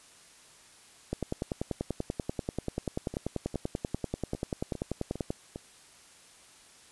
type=two click trains; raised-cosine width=2 ms; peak=-17 / -24 dBFS; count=44 / 7; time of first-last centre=1.13-5.305 / 3.14-5.559 s; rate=10.3 / 2.48 Hz; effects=white hiss -56 dBFS RMS until 6.91 s + resampled to 24000 Hz